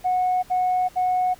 sine tone bursts, 733 Hz, F#5, 16 cents flat, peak -17 dBFS, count 3, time 0.04-1.346 s, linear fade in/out 20 ms, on 390 ms, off 68 ms, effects tanh soft clip ceiling -15 dBFS + pink hiss -50 dBFS RMS until 1.39 s

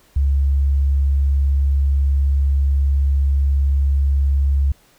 sine tone, 69.3 Hz, C#2, in tune, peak -13 dBFS, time 0.16-4.72 s, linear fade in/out 5 ms, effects pink hiss -54 dBFS RMS until 4.98 s

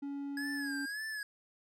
triangle tone, 281.3 Hz, C#4, 26 cents sharp, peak -35 dBFS, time 0.02-0.86 s, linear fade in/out 10 ms
square tone with vibrato, 1669 Hz, G#6, 8 cents sharp, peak -38 dBFS, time 0.37-1.23 s, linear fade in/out 2 ms, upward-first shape sine, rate 1.8 Hz, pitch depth 94 cents each way
effects low-pass 12000 Hz 12 dB/octave

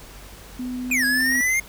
sine tone with pitch glide, 250.9 to 257.7 Hz, B3 to C4, +28 to -26 cents, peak -26 dBFS, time 0.59-1.41 s, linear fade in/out 5 ms, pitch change +46 cents, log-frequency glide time 0.85-1.14 s
clicks, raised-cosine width 0.5 ms, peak -24 dBFS, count 7, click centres 0.903 / 1.034 / 1.206 / 1.263 / 1.322 / 1.354 / 1.41 s
square exponential two-way sweep, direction down then up, 2548 to 1641 to 2146 Hz, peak -19 dBFS, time 0.91-1.6 s, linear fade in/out 5 ms, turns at 1.05 s
effects added 48 Hz sine -43 dBFS peak until 1.68 s + pink hiss -44 dBFS RMS until 1.68 s

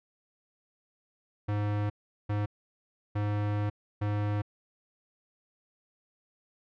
square tone bursts at uneven times, 103.83 Hz, G#2, in tune, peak -28 dBFS, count 4, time 1.48-1.9 / 2.29-2.46 / 3.15-3.7 / 4.01-4.42 s, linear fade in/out 10 ms, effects low-pass 2000 Hz 12 dB/octave

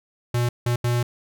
square tone bursts at uneven times, 120.7 Hz, B2, 39 cents flat, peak -20 dBFS, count 3, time 0.34-0.49 / 0.66-0.76 / 0.84-1.03 s, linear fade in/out 5 ms, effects none

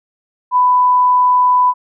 sine tone, 996 Hz, B5, 14 cents sharp, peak -8 dBFS, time 0.51-1.74 s, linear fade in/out 50 ms, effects none

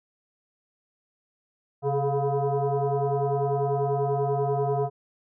sine tone with frequency modulation, 145.6 Hz, D3, 15 cents flat, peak -22 dBFS, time 1.82-4.9 s, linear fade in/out 50 ms, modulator 281 Hz, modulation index 2.4, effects none

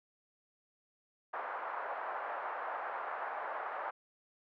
pink band-pass noise, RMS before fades -40 dBFS, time 1.33-3.91 s, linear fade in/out 10 ms, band 640 to 1500 Hz, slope 24 dB/octave, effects none

